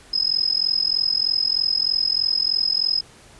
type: tone with amplitude modulation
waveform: sine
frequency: 5090 Hz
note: D#8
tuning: 39 cents sharp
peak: -14 dBFS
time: 0.13-3.01 s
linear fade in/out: 10 ms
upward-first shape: sine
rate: 43.2 Hz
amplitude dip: 95%
effects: pink hiss -48 dBFS RMS until 3.39 s + resampled to 24000 Hz